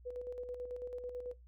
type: tone with tremolo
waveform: sine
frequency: 493.9 Hz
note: B4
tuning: in tune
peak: -38 dBFS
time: 0.05-1.34 s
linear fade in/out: 20 ms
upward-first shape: square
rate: 9.1 Hz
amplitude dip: 45%
effects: noise-tail reverb RT60 0.2 s tail -20 dB re dry + added 60 Hz sine -55 dBFS peak until 1.47 s